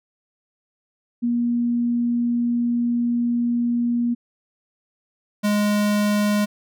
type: tone pair in turn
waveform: sine / square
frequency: 238.5 / 207.5 Hz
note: A#3 / G#3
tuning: +40 / -1 cents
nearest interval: major second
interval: 241 cents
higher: first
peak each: -18 dBFS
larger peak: neither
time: 1.22-4.15 / 5.43-6.46 s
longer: first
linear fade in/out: 20 ms
effects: none